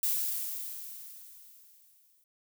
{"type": "noise with exponential decay", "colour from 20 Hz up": "violet", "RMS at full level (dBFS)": -28, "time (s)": [0.03, 2.24], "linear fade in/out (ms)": 2, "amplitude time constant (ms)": 480, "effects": []}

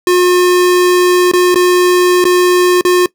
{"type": "tone with dropouts", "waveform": "square", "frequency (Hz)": 359.2, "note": "F4", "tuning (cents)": 49, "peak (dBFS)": -7, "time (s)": [0.07, 3.06], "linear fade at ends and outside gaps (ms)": 2, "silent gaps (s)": [[1.315, 1.335], [1.545, 1.557], [2.242, 2.252], [2.811, 2.85]], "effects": ["noise-tail reverb RT60 0.1 s tail -20 dB re dry"]}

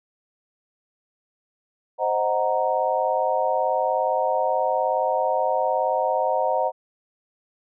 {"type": "chord", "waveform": "sine", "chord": "C half-diminished seventh", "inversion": "none", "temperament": "equal", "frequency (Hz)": [523.3, 622.3, 740, 932.3], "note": ["C5", "Eb5", "Gb5", "Bb5"], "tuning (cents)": [0, 0, 0, 0], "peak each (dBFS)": -25, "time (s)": [1.98, 6.72], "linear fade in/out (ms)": 50, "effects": []}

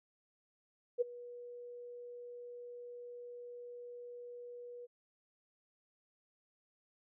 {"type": "tone with ADSR envelope", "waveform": "sine", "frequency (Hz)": 484.4, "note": "B4", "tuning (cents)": -34, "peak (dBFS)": -26, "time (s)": [0.98, 4.87], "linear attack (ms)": 32, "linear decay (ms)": 16, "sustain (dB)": -20, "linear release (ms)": 26, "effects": []}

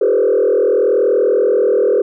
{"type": "tone with frequency modulation", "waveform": "sine", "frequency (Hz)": 449.9, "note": "A4", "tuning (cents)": 39, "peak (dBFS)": -9, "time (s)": [0.01, 2.02], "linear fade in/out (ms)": 5, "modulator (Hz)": 40.7, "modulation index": 1.8, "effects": ["tanh soft clip ceiling -6 dBFS"]}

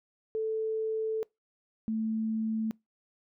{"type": "tone pair in turn", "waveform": "sine", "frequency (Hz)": [440, 220.8], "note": ["A4", "A3"], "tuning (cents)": [0, 6], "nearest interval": "octave", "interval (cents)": 1194, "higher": "first", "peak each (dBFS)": [-28, -28], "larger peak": "neither", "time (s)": [[0.35, 1.23], [1.88, 2.71]], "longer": "first", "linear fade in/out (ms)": 0, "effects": ["noise-tail reverb RT60 0.2 s tail -25 dB re dry"]}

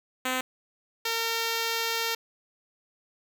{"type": "tone pair in turn", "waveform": "5% pulse", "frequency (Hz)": [256.6, 457.2], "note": ["C4", "A#4"], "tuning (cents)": [-34, -34], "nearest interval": "minor seventh", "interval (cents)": 1000, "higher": "second", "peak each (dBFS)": -15, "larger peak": "neither", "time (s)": [[0.25, 0.41], [1.05, 2.15]], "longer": "second", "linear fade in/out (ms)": 5, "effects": []}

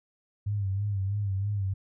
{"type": "tone with vibrato", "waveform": "sine", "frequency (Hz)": 99.7, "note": "G2", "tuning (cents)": 30, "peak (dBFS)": -26, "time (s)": [0.46, 1.74], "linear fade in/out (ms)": 10, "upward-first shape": "sine", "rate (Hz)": 3.1, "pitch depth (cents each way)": 71, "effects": []}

